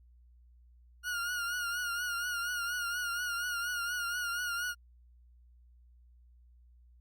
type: tone with vibrato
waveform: 40% pulse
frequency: 1428 Hz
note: F6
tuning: 38 cents sharp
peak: -32 dBFS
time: 1.03-4.75 s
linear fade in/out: 50 ms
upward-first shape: triangle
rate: 4.2 Hz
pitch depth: 61 cents each way
effects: added 60 Hz sine -57 dBFS peak until 7 s + Opus 48 kbps